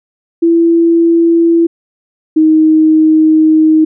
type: tone pair in turn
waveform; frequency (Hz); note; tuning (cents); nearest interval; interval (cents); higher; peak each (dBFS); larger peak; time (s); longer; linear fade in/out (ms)
sine; 334.7 / 314; E4 / D#4; +26 / +16; minor second; 110; first; -5 / -4; second; 0.42-1.67 / 2.36-3.85; second; 10
effects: none